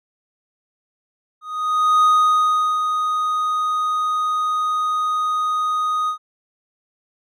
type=tone with ADSR envelope; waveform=triangle; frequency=1244.5 Hz; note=D#6; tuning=in tune; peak=-9 dBFS; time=1.41-6.18 s; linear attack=620 ms; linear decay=760 ms; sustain=-7 dB; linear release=96 ms; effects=none